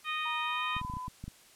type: harmonic tone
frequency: 619 Hz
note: D#5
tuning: 9 cents flat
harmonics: 2 / 3 / 4 / 5 / 6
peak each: -35 / -40 / -36 / -41 / -43 dBFS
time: 0.04-0.82 s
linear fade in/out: 50 ms
type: tone with pitch glide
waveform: sine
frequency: 949 to 1005.4 Hz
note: A#5 to B5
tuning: +31 to +31 cents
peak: -37 dBFS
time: 0.25-1.08 s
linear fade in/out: 10 ms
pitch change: +100 cents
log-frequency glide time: 0.43-0.64 s
type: clicks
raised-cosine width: 5 ms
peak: -28 dBFS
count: 9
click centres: 0.766 / 0.815 / 0.849 / 0.899 / 0.938 / 0.969 / 1.081 / 1.24 / 1.28 s
effects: white hiss -58 dBFS RMS until 1.55 s + low-pass 11000 Hz 12 dB/octave